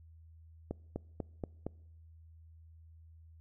accelerating click train, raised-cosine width 2 ms, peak -23 dBFS, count 5, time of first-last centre 0.71-1.666 s, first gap 250 ms, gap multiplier 0.97, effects noise-tail reverb RT60 0.8 s tail -25 dB re dry + added 81 Hz sine -54 dBFS peak until 3.4 s

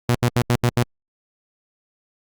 sawtooth tone bursts, 121 Hz, B2, 35 cents flat, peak -11 dBFS, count 6, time 0.09-0.827 s, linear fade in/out 0 ms, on 57 ms, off 79 ms, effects Opus 48 kbps

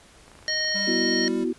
click train, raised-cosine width 0.5 ms, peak -34 dBFS, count 19, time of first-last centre 0.28-0.939 s, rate 27.3 Hz
harmonic tone, 620 Hz, D#5, 6 cents flat, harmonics 1 / 3 / 5 / 7 / 9, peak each -35 / -27 / -37 / -28 / -28 dBFS, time 0.48-1.28 s, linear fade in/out 0 ms
square tone with vibrato, 196 Hz, G3, in tune, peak -33 dBFS, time 0.74-1.45 s, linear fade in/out 20 ms, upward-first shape sine, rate 3.6 Hz, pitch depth 24 cents each way
sine chord, B suspended fourth, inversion none, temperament just, 246.9 / 329.3 / 370.4 Hz, B3 / E4 / F#4, 0 / -2 / +2 cents, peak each -27 dBFS, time 0.87-1.53 s, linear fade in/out 10 ms
effects pink hiss -52 dBFS RMS until 1.58 s + resampled to 24000 Hz

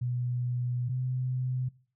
sine tone pair in turn, 123.2 / 127.54 Hz, B2 / C3, -4 / -44 cents, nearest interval minor second, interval 60 cents, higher second, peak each -28 dBFS, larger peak neither, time 0.01-0.89 / 0.89-1.69 s, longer first, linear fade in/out 10 ms, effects noise-tail reverb RT60 0.4 s tail -20 dB re dry

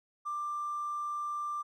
triangle tone with hard clipping, 1184 Hz, D6, 14 cents sharp, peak -33 dBFS, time 0.25-1.63 s, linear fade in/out 20 ms, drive 3 dB, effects none

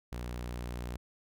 sawtooth tone, 60.4 Hz, B1, 38 cents flat, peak -33 dBFS, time 0.12-0.97 s, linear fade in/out 5 ms, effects none

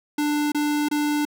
square tone bursts, 295.8 Hz, D4, 13 cents sharp, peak -21 dBFS, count 3, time 0.18-1.252 s, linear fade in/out 5 ms, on 340 ms, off 26 ms, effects none

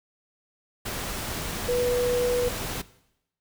sine tone in noise, 490 Hz, B4, 14 cents flat, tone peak -22 dBFS, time 1.68-2.49 s, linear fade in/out 10 ms, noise pink, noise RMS -32 dBFS, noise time 0.85-2.82 s, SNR +7 dB, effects noise-tail reverb RT60 0.8 s tail -18 dB re dry

